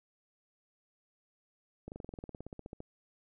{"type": "slowing click train", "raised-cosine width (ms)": 2, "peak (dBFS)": -30, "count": 18, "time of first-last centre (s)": [1.88, 2.804], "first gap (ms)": 39, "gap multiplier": 1.04, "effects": []}